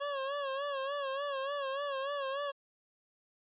25% pulse tone with vibrato, 554.4 Hz, C#5, in tune, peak -30 dBFS, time 0-2.52 s, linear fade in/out 20 ms, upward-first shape sine, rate 3.4 Hz, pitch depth 74 cents each way, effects resampled to 8000 Hz

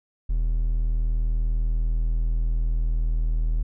triangle tone, 40.12 Hz, E1, 46 cents flat, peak -18 dBFS, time 0.29-3.63 s, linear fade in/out 10 ms, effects none

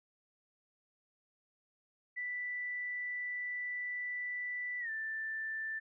sine tone with pitch glide, 1975.5 to 1770.2 Hz, B6 to A6, 0 to +10 cents, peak -36 dBFS, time 2.16-5.8 s, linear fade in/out 20 ms, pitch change -190 cents, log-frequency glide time 4.8-4.9 s, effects none

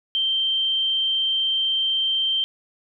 sine tone, 3136 Hz, G7, in tune, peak -19 dBFS, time 0.15-2.44 s, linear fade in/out 0 ms, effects none

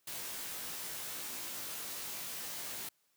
white noise with comb filter, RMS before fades -42 dBFS, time 0.07-2.89 s, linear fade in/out 5 ms, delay 18 ms, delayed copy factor +0.95, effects white hiss -75 dBFS RMS until 3.16 s + high-pass 100 Hz 12 dB/octave

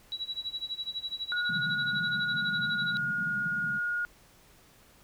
sine tone with tremolo, 3907 Hz, B7, 19 cents flat, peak -30 dBFS, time 0.12-2.97 s, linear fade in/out 0 ms, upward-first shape sine, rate 12 Hz, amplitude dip 90%
sine tone with pitch glide, 1445 to 1434.2 Hz, F#6 to F6, -41 to +46 cents, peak -28 dBFS, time 1.32-4.05 s, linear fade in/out 0 ms, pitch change -13 cents, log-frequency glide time 1.98-2.9 s
pink band-pass noise, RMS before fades -41 dBFS, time 1.49-3.79 s, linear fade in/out 5 ms, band 140 to 210 Hz, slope 48 dB/octave
effects pink hiss -59 dBFS RMS until 5.03 s

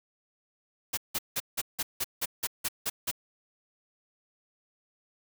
white noise bursts, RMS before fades -30 dBFS, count 11, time 0.93-3.114 s, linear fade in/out 10 ms, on 44 ms, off 170 ms, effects none

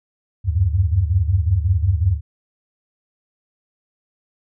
sine tone cluster, 76.8 / 93.3 / 98.8 Hz, D#2 / F#2 / G2, -22 / +15 / +14 cents, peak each -19 dBFS, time 0.44-2.21 s, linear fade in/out 50 ms, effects none

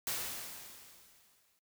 white noise with exponential decay, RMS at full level -35 dBFS, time 0.07-1.59 s, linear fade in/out 1 ms, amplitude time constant 330 ms, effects noise-tail reverb RT60 0.1 s tail -20 dB re dry

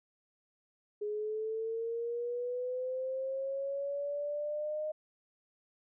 sine linear sweep, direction up, 415.3 to 617 Hz, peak -33 dBFS, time 1.01-4.92 s, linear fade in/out 10 ms, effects none

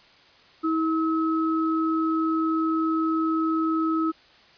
sine tone pair together, 321.6 / 1286.4 Hz, E4 / E6, -43 / -43 cents, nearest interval 2 octaves, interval 2400 cents, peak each -22 / -27 dBFS, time 0.63-4.12 s, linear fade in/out 20 ms, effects white hiss -54 dBFS RMS until 4.57 s + resampled to 11025 Hz

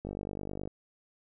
click train, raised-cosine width 2 ms, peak -24 dBFS, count 32, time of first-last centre 0.05-0.675 s, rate 49.6 Hz, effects none

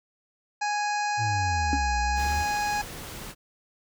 harmonic tone, 830.6 Hz, G#5, in tune, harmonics 1 / 2 / 3 / 5 / 6 / 7 / 8 / 9, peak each -26 / -32 / -36 / -40 / -42 / -43 / -44 / -45 dBFS, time 0.61-2.82 s, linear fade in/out 10 ms
triangle exponential two-way sweep, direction down then up, 116.54 to 59 to 79.5 Hz, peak -25 dBFS, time 1.17-2.46 s, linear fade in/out 50 ms, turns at 1.99 s
triangle tone with exponential decay, 274.6 Hz, C#4, 16 cents flat, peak -19 dBFS, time 1.73-1.82 s, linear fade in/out 1 ms, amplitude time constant 19 ms
pink noise, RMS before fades -39 dBFS, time 2.15-3.35 s, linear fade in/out 50 ms
effects none

